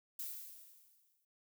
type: noise with exponential decay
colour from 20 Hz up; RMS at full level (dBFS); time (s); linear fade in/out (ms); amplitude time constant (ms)
violet; -41; 0.19-1.25; 5; 230
effects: none